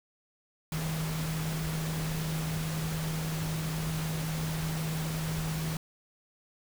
sine tone in noise, 158.6 Hz, D#3, 33 cents sharp, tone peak -31 dBFS, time 0.72-5.77 s, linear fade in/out 2 ms, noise pink, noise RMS -38 dBFS, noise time 0.72-5.77 s, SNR +4 dB, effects none

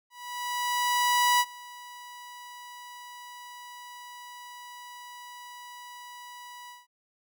sawtooth tone with ADSR envelope, 978 Hz, B5, 17 cents flat, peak -16 dBFS, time 0.1-6.87 s, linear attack 1300 ms, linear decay 48 ms, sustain -23 dB, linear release 180 ms, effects none

